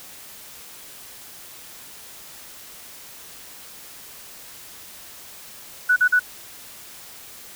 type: tone bursts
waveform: sine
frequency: 1480 Hz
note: F#6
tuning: in tune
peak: -13 dBFS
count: 3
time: 5.89-6.196 s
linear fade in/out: 10 ms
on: 74 ms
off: 42 ms
effects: white hiss -42 dBFS RMS until 7.55 s